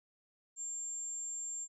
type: tone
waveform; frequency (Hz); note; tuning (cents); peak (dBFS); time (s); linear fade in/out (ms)
sine; 7360; A#8; -23; -38; 0.56-1.68; 50
effects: none